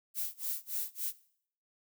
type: noise with tremolo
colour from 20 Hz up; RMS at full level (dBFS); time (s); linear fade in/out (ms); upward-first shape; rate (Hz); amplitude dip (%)
violet; -34; 0.14-1.13; 50; sine; 3.5; 100
effects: noise-tail reverb RT60 0.6 s tail -19 dB re dry